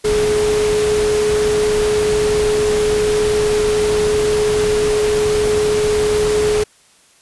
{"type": "tone in noise", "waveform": "sine", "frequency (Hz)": 422.5, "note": "G#4", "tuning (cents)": 30, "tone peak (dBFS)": -13, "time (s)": [0.04, 6.64], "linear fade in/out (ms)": 10, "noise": "pink", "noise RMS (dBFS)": -23, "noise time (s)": [0.04, 6.64], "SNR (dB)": 7, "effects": ["white hiss -51 dBFS RMS until 7.21 s", "resampled to 24000 Hz"]}